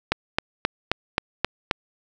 click train, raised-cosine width 0.3 ms, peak -3 dBFS, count 7, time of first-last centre 0.12-1.712 s, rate 3.77 Hz, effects none

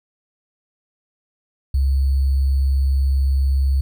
sine tone with sample-and-hold, 67.8 Hz, C#2, 38 cents flat, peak -14 dBFS, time 1.74-3.81 s, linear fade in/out 5 ms, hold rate 4410 Hz, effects none

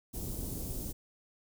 pink band-stop noise, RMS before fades -38 dBFS, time 0.13-0.93 s, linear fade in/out 20 ms, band 350 to 9100 Hz, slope 12 dB/octave, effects none

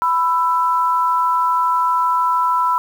sine tone pair together, 994 / 1326.8 Hz, B5 / E6, +11 / +11 cents, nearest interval perfect fourth, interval 500 cents, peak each -15 / -19 dBFS, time 0.02-2.78 s, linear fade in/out 0 ms, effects 7-bit

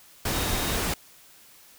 sine tone in noise, 3729 Hz, A#7, in tune, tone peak -38 dBFS, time 0.33-0.76 s, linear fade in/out 5 ms, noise pink, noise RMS -27 dBFS, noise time 0.25-0.94 s, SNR -14 dB, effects white hiss -53 dBFS RMS until 1.78 s

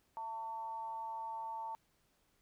sine tone with amplitude modulation, 898 Hz, A5, 35 cents sharp, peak -37 dBFS, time 0.17-1.75 s, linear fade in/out 0 ms, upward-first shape sine, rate 231 Hz, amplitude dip 55%, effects pink hiss -75 dBFS RMS until 2.41 s

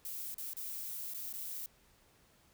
violet noise with dropouts, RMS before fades -42 dBFS, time 0.05-1.66 s, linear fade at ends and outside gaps 1 ms, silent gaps 0.343-0.381 / 0.534-0.568 / 1.137-1.145 / 1.327-1.338 s, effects pink hiss -67 dBFS RMS until 2.53 s

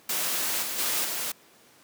white noise with level steps, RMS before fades -28 / -32 / -27 / -31 dBFS, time 0.09-1.32 s, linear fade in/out 5 ms, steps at 0.62 / 0.78 / 1.04 s, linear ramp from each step 10 ms, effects pink hiss -56 dBFS RMS until 1.83 s + high-pass 200 Hz 12 dB/octave

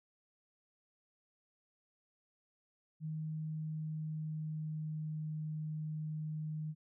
sine tone with pitch glide, 156.3 to 154.59 Hz, D#3 to D#3, +8 to -11 cents, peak -37 dBFS, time 3-6.75 s, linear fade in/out 50 ms, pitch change -19 cents, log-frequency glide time 3.27-5.37 s, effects none

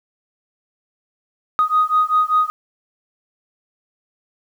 sine beating tone pair, 1244.5 / 1249.6 Hz, D#6 / D#6, 0 / +7 cents, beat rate 5.1 Hz, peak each -16 dBFS, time 1.59-2.5 s, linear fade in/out 0 ms, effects tanh soft clip ceiling -7 dBFS + 8-bit

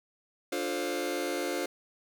sawtooth chord, D minor seventh, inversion none, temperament just, 293.7 / 352.4 / 440.5 / 528.6 Hz, D4 / F4 / A4 / C5, 0 / +16 / +2 / +18 cents, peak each -32 / -30 / -34 / -31 dBFS, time 0.52-1.66 s, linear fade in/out 5 ms, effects none

